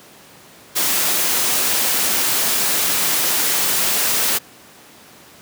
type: noise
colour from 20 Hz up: white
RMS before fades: -18 dBFS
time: 0.75-4.39 s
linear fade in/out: 20 ms
effects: pink hiss -44 dBFS RMS until 5.41 s + high-pass 150 Hz 12 dB/octave